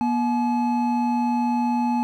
triangle tone pair together, 240.2 / 856 Hz, B3 / A5, -48 / -48 cents, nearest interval octave + minor seventh, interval 2200 cents, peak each -19 / -22 dBFS, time 0.01-2.03 s, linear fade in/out 0 ms, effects none

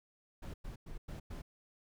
brown noise bursts, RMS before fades -44 dBFS, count 5, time 0.42-1.42 s, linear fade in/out 10 ms, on 120 ms, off 100 ms, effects none

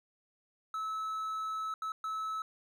triangle tone bursts at uneven times, 1300 Hz, E6, 24 cents flat, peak -32 dBFS, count 3, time 0.74-1.74 / 1.82-1.92 / 2.04-2.42 s, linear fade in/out 2 ms, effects none

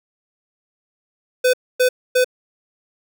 square tone bursts, 504 Hz, B4, 35 cents sharp, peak -13 dBFS, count 3, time 1.44-2.245 s, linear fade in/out 10 ms, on 95 ms, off 260 ms, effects none

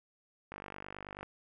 click train, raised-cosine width 0.5 ms, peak -28 dBFS, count 36, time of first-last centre 0.52-1.23 s, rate 49.3 Hz, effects none

